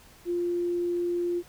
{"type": "tone", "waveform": "sine", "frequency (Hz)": 349.2, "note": "F4", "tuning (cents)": 0, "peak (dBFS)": -25, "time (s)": [0.25, 1.43], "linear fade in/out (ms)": 50, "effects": ["pink hiss -54 dBFS RMS until 1.48 s"]}